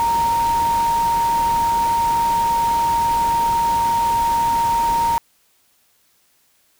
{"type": "tone in noise", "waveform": "sine", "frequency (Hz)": 929, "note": "A#5", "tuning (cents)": -6, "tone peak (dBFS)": -15, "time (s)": [0, 5.18], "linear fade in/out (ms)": 0, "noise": "pink", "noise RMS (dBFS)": -30, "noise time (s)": [0, 5.18], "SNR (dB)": 12, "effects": ["white hiss -60 dBFS RMS until 6.79 s"]}